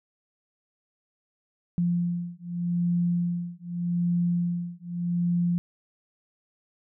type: beating tone pair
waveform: sine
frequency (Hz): 173.5 / 174.33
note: F3 / F3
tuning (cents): -11 / -3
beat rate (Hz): 0.83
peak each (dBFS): -27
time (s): 1.78-5.58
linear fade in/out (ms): 0
effects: none